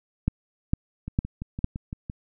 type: two click trains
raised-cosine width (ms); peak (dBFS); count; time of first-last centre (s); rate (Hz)
5; -9 / -20; 4 / 7; 0.28-1.644 / 1.08-2.099; 2.2 / 5.89
effects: none